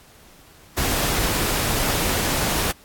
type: noise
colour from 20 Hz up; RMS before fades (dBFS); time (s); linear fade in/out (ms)
pink; -22; 0.77-2.72; 10
effects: pink hiss -50 dBFS RMS until 2.84 s + AAC 64 kbps